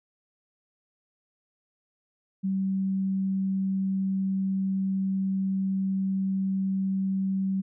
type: tone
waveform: sine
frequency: 192.1 Hz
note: G3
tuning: 35 cents flat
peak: -24 dBFS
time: 2.43-7.62 s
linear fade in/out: 20 ms
effects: none